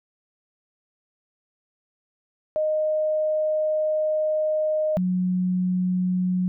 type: tone pair in turn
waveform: sine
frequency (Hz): 618 / 182.46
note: D#5 / F#3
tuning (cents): -12 / -24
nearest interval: octave + major sixth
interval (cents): 2112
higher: first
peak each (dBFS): -20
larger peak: neither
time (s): 2.56-4.97 / 4.97-6.48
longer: first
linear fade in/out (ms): 0
effects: none